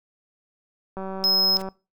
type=click train; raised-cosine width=1 ms; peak=-20 dBFS; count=138; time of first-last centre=0.97-1.687 s; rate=191 Hz
type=tone; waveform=triangle; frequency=5140 Hz; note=E8; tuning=45 cents flat; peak=-16 dBFS; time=1.24-1.57 s; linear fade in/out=0 ms
type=noise with exponential growth; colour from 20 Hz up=pink; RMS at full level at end=-34 dBFS; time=1.54-1.62 s; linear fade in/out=5 ms; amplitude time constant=17 ms
effects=noise-tail reverb RT60 0.3 s tail -22 dB re dry